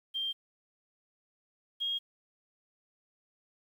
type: tone pair in turn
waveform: sine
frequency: 3176 / 3260 Hz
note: G7 / G#7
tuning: +22 / -33 cents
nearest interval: unison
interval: 45 cents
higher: second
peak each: -31 / -30 dBFS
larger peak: second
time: 0.14-0.33 / 1.8-1.99 s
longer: neither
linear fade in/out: 20 ms
effects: 10-bit